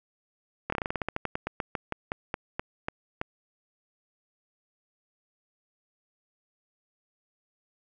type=slowing click train; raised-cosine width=0.5 ms; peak=-14 dBFS; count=22; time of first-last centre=0.7-3.214 s; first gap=24 ms; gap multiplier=1.14; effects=none